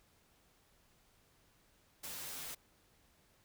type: noise with comb filter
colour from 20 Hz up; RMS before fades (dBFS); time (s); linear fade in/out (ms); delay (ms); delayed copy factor
white; -45; 2.03-2.55; 10; 9.5; -0.6
effects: pink hiss -70 dBFS RMS until 3.44 s